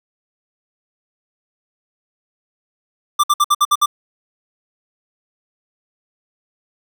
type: tone bursts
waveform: square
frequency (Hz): 1181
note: D6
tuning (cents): +9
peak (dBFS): -11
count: 7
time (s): 3.19-3.86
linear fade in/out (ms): 10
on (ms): 46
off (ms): 58
effects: none